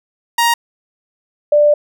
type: tone pair in turn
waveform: sawtooth / sine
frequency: 938 / 590.9 Hz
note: A#5 / D5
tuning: +11 / +10 cents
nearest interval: minor sixth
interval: 801 cents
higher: first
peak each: -7 dBFS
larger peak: neither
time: 0.38-0.54 / 1.52-1.74 s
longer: second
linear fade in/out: 5 ms
effects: none